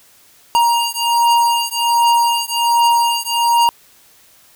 square beating tone pair, 939 / 940.3 Hz, A#5 / A#5, +12 / +15 cents, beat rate 1.3 Hz, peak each -16 dBFS, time 0.55-3.69 s, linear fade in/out 0 ms, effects white hiss -49 dBFS RMS until 4.55 s

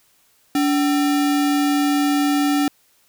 sine tone with sample-and-hold, 287.8 Hz, D4, 35 cents flat, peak -15 dBFS, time 0.55-2.68 s, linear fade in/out 2 ms, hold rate 1050 Hz, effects white hiss -59 dBFS RMS until 3.08 s

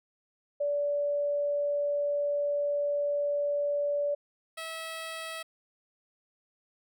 sine / 10% pulse tone pair in turn, 578 / 648.8 Hz, D5 / E5, -28 / -28 cents, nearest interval major second, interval 200 cents, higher second, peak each -26 / -28 dBFS, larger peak first, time 0.6-4.15 / 4.57-5.43 s, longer first, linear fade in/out 10 ms, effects none

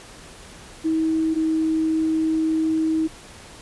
sine tone pair in turn, 319.9 / 318.3 Hz, D#4 / D#4, +48 / +39 cents, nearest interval unison, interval 9 cents, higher first, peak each -18 dBFS, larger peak neither, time 0.84-1.35 / 1.35-3.08 s, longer second, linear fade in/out 20 ms, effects pink hiss -43 dBFS RMS until 3.61 s + resampled to 24000 Hz

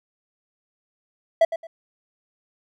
triangle tone with echo, 659.3 Hz, E5, in tune, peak -10 dBFS, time 1.41-1.45 s, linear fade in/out 5 ms, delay 110 ms, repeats 2, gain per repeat -12 dB, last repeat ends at 1.67 s, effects none

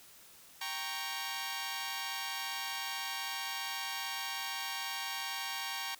10% pulse chord, G diminished, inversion none, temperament equal, 784 / 932.3 / 1108.7 Hz, G5 / Bb5 / Db6, 0 / 0 / 0 cents, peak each -33 / -32 / -33 dBFS, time 0.61-5.95 s, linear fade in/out 5 ms, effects white hiss -57 dBFS RMS until 5.99 s

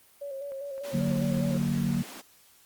sine tone with vibrato, 554.4 Hz, C#5, in tune, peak -34 dBFS, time 0.21-1.58 s, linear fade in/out 10 ms, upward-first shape square, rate 5 Hz, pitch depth 42 cents each way
click train, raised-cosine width 0.5 ms, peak -36 dBFS, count 4, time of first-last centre 0.52-1.299 s, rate 3.85 Hz
pink high-pass noise, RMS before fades -44 dBFS, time 0.83-2.22 s, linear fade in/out 20 ms, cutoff 210 Hz, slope 48 dB/octave
sine chord, D augmented, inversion none, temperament equal, 146.83 / 185 / 233.1 Hz, D3 / F#3 / A#3, 0 / 0 / 0 cents, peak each -29 dBFS, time 0.93-2.03 s, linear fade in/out 10 ms
effects white hiss -59 dBFS RMS until 2.65 s + Opus 32 kbps

